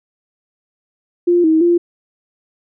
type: tone with pitch steps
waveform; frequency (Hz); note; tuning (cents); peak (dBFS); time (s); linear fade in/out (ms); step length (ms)
sine; 349.5 / 318.2 / 345.7; F4 / D#4 / F4; +1 / +39 / -18; -9; 1.27-1.78; 10; 170
effects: none